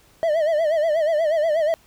triangle tone with vibrato, 630 Hz, D#5, 21 cents sharp, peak -15 dBFS, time 0.23-1.74 s, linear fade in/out 0 ms, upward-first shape sine, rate 8.3 Hz, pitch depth 110 cents each way, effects pink hiss -55 dBFS RMS until 1.86 s

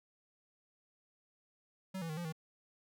square tone with pitch steps, 189.5 / 165.3 / 155.2 / 173.2 / 159.2 Hz, F#3 / E3 / D#3 / F3 / D#3, +42 / +5 / -4 / -14 / +40 cents, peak -39 dBFS, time 1.94-2.325 s, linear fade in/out 10 ms, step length 77 ms, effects none

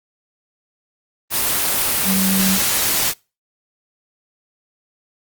sine tone in noise, 191.1 Hz, G3, 44 cents flat, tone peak -17 dBFS, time 2.04-2.59 s, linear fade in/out 50 ms, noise white, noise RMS -18 dBFS, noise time 1.3-3.14 s, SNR -2 dB, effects noise-tail reverb RT60 0.3 s tail -25 dB re dry + Opus 24 kbps

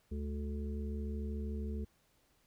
harmonic tone with a mistuned harmonic, 73 Hz, D2, 10 cents flat, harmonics 1 / 3 / 5 / 6, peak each -37 / -42 / -50 / -49 dBFS, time 0.11-1.85 s, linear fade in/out 10 ms, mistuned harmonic 3, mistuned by -42 cents, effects pink hiss -72 dBFS RMS until 2.46 s

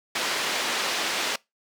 white low-pass noise, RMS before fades -27 dBFS, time 0.15-1.36 s, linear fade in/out 5 ms, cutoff 4100 Hz, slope 12 dB/octave, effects noise-tail reverb RT60 0.2 s tail -23 dB re dry + high-pass 300 Hz 12 dB/octave

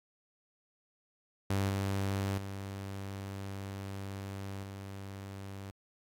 sawtooth tone with level steps, 98 Hz, G2, in tune, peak -25 / -27 / -35 / -38 dBFS, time 1.5-5.71 s, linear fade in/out 5 ms, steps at 1.69 / 2.38 / 4.63 s, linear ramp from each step 2 ms, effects AAC 64 kbps

